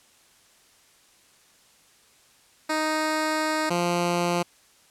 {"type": "tone pair in turn", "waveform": "10% pulse", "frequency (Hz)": [311.1, 174.26], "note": ["D#4", "F3"], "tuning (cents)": [0, -4], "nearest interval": "minor seventh", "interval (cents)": 1004, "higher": "first", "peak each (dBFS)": [-15, -14], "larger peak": "second", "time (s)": [[2.69, 3.7], [3.7, 4.43]], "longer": "first", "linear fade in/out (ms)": 10, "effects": ["white hiss -58 dBFS RMS until 4.9 s", "low-pass 10000 Hz 12 dB/octave"]}